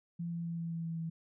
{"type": "tone with pitch steps", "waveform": "sine", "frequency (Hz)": [170.2, 169.12, 168.05, 166.99, 165.93, 164.88, 163.83], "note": ["F3", "E3", "E3", "E3", "E3", "E3", "E3"], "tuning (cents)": [-44, 45, 34, 23, 12, 1, -10], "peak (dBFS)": -35, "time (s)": [0.19, 1.1], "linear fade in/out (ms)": 10, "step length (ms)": 130, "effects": []}